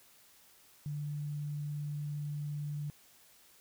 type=tone; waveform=sine; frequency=147.1 Hz; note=D3; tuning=3 cents sharp; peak=-35 dBFS; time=0.86-2.9 s; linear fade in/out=0 ms; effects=white hiss -62 dBFS RMS until 3.6 s